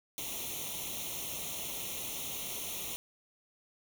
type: noise with comb filter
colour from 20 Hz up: white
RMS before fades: -39 dBFS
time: 0.18-2.96 s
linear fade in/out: 0 ms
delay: 0.31 ms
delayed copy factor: +0.85
effects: none

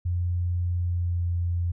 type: tone with pitch glide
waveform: sine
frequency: 88 to 86.79 Hz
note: F2 to F2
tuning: +14 to -10 cents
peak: -23 dBFS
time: 0.05-1.72 s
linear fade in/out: 10 ms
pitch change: -24 cents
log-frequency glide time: 0.75-1.29 s
effects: none

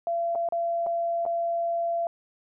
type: tone with dropouts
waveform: sine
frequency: 680 Hz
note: F5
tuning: 46 cents flat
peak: -24 dBFS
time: 0.07-2.07 s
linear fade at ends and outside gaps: 1 ms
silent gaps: 0.351-0.356 / 0.488-0.523 / 0.864-0.868 / 1.253-1.262 s
effects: none

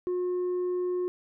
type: tone with tanh clipping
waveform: sine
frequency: 360 Hz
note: F#4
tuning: 47 cents flat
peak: -27 dBFS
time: 0.07-1.08 s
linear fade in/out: 0 ms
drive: 2 dB
effects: none

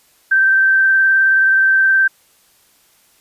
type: tone with vibrato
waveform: sine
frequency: 1560 Hz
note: G6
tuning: 9 cents flat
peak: -9 dBFS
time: 0.31-2.08 s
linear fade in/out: 10 ms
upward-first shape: sine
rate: 19 Hz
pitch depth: 13 cents each way
effects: white hiss -54 dBFS RMS until 3.2 s + resampled to 32000 Hz

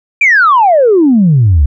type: exponential sweep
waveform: sine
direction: down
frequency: 2434 to 65.41 Hz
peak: -3 dBFS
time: 0.21-1.66 s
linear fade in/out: 5 ms
effects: tanh soft clip ceiling 0 dBFS

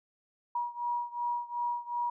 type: beating tone pair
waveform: sine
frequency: 958 / 960.7 Hz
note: A#5 / B5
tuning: +47 / -48 cents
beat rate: 2.7 Hz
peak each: -33 / -35 dBFS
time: 0.55-2.1 s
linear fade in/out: 5 ms
effects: none

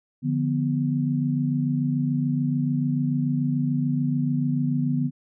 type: chord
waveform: sine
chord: B diminished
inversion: first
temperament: equal with one note detuned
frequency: 146.83 / 173.71 / 246.9 Hz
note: D3 / F3 / B3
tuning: 0 / -9 / 0 cents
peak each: -24 / -30 / -24 dBFS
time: 0.22-5.11 s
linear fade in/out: 50 ms
effects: none

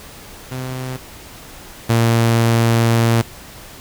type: tone pair in turn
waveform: sawtooth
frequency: 128.6 / 115.54 Hz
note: C3 / A#2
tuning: -30 / -15 cents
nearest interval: major second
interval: 185 cents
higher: first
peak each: -20 / -8 dBFS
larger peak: second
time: 0.51-0.97 / 1.89-3.22 s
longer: second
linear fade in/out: 10 ms
effects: pink hiss -38 dBFS RMS until 3.8 s

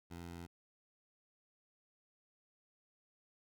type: tone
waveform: 15% pulse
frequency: 85.8 Hz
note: F2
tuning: 30 cents flat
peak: -40 dBFS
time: 0.1-0.47 s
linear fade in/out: 20 ms
effects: none

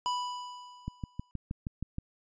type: tone with exponential decay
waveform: square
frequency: 987.8 Hz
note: B5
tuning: in tune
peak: -28 dBFS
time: 0.06-1.31 s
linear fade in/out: 0 ms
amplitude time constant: 270 ms
type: click train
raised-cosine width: 5 ms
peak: -22 dBFS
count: 8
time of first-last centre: 0.88-1.984 s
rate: 6.34 Hz
effects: resampled to 16000 Hz

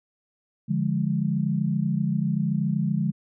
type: chord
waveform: sine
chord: D diminished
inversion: none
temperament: equal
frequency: 146.83 / 174.61 / 207.7 Hz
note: D3 / F3 / Ab3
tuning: 0 / 0 / 0 cents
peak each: -26 dBFS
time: 0.68-3.12 s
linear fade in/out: 20 ms
effects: none

